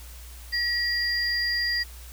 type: tone pair together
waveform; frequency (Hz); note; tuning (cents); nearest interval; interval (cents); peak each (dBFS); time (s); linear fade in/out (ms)
sine; 1911 / 4796; A#6 / D8; +43 / +36; octave + major third; 1593; -26; 0.52-1.84; 20
effects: added 60 Hz sine -41 dBFS peak until 2.12 s + white hiss -48 dBFS RMS until 2.12 s